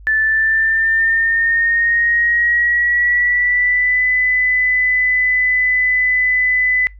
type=tone with pitch glide; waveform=sine; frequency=1754 to 2003 Hz; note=A6 to B6; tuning=-6 to +24 cents; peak=-12 dBFS; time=0.07-6.87 s; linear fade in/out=0 ms; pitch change=+230 cents; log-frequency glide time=0.18-4.05 s; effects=noise-tail reverb RT60 0.2 s tail -24 dB re dry + added 50 Hz sine -36 dBFS peak until 6.99 s